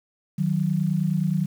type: tone pair together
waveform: sine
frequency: 155.56 / 185.26 Hz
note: D#3 / F#3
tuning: 0 / +2 cents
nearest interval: minor third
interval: 302 cents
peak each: -23 dBFS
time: 0.38-1.46 s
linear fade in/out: 10 ms
effects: 8-bit

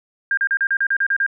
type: tone bursts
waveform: sine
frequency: 1603 Hz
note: G6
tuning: 38 cents sharp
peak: -15 dBFS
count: 10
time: 0.31-1.264 s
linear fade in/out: 2 ms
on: 63 ms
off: 36 ms
effects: none

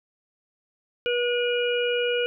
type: harmonic tone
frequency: 483.7 Hz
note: B4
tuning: 36 cents flat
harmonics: 1 / 3 / 5 / 6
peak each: -23 / -31 / -32 / -30 dBFS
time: 1.06-2.26 s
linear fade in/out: 0 ms
effects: none

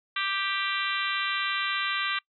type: harmonic tone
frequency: 392.7 Hz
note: G4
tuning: 3 cents sharp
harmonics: 3 / 4 / 5 / 6 / 7 / 8 / 9 / 10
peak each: -32 / -33 / -34 / -35 / -35 / -36 / -37 / -37 dBFS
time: 0.16-2.19 s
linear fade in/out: 5 ms
effects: noise-tail reverb RT60 0.1 s tail -24 dB re dry

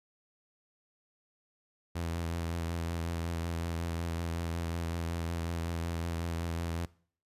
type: tone with vibrato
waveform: sawtooth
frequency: 84 Hz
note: E2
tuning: 33 cents sharp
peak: -29 dBFS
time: 1.95-6.86 s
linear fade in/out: 10 ms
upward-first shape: triangle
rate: 5.4 Hz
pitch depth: 31 cents each way
effects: noise-tail reverb RT60 0.5 s tail -21 dB re dry + resampled to 32000 Hz

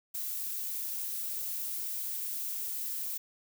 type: noise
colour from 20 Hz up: violet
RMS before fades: -36 dBFS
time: 0.14-3.18 s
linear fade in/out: 10 ms
effects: none

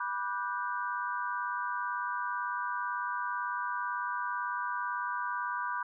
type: chord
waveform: sine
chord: G major seventh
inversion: first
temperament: just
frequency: 980 / 1176 / 1470 / 1568 Hz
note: B5 / D6 / F#6 / G6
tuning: -14 / +2 / -12 / 0 cents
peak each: -35 / -37 / -39 / -39 dBFS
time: 0-5.83 s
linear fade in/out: 5 ms
effects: none

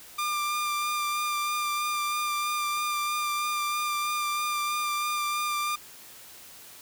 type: tone with vibrato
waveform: sawtooth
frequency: 1194 Hz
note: D6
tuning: 28 cents sharp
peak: -23 dBFS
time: 0.18-5.76 s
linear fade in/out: 10 ms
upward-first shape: sine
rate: 3.1 Hz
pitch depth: 15 cents each way
effects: white hiss -48 dBFS RMS until 6.81 s

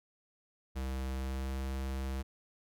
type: tone with pitch glide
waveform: square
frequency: 65.7 to 66.43 Hz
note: C2 to C2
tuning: +8 to +27 cents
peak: -35 dBFS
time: 0.75-2.23 s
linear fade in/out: 20 ms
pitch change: +19 cents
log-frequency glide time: 1.11-1.57 s
effects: none

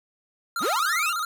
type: tone with vibrato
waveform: square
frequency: 1312 Hz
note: E6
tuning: 9 cents flat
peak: -26 dBFS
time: 0.56-1.25 s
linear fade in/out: 2 ms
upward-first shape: square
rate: 15 Hz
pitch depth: 85 cents each way
type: linear sweep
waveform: 45% pulse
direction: up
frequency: 120.1 to 2960 Hz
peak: -24 dBFS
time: 0.6-1.14 s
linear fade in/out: 50 ms
effects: none

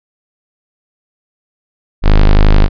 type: tone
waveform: square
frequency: 25.74 Hz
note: G#0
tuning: 15 cents flat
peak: -4 dBFS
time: 2.02-2.69 s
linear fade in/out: 50 ms
effects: resampled to 11025 Hz

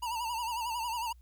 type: tone with vibrato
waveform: square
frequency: 932.3 Hz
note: A#5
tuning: in tune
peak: -33 dBFS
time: 0.02-1.13 s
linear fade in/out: 10 ms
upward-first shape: sine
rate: 11 Hz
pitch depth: 91 cents each way
effects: added 60 Hz sine -53 dBFS peak until 1.21 s + white hiss -75 dBFS RMS until 1.21 s

